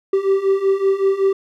triangle beating tone pair, 385.9 / 391.2 Hz, G4 / G4, -27 / -4 cents, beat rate 5.3 Hz, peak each -17 / -14 dBFS, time 0.13-1.33 s, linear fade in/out 5 ms, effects none

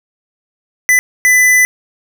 square tone bursts at uneven times, 2000 Hz, B6, 21 cents sharp, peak -7 dBFS, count 2, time 0.89-0.99 / 1.25-1.65 s, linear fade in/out 0 ms, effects none

